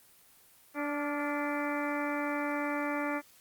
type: harmonic tone with a mistuned harmonic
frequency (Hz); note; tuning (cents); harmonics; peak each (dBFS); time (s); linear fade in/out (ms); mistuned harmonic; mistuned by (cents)
291.6; D4; -12; 1 / 2 / 3 / 4 / 5 / 6 / 7 / 8; -34 / -37 / -39 / -40 / -41 / -42 / -42 / -43; 0.74-3.22; 50; 5; -51
effects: white hiss -60 dBFS RMS until 3.4 s + Opus 24 kbps